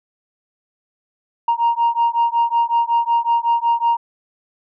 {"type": "beating tone pair", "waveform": "sine", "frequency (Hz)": [932.3, 937.7], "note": ["A#5", "A#5"], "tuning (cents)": [0, 10], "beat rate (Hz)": 5.4, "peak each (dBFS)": -16, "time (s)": [1.48, 3.97], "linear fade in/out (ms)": 5, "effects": ["tanh soft clip ceiling -10 dBFS"]}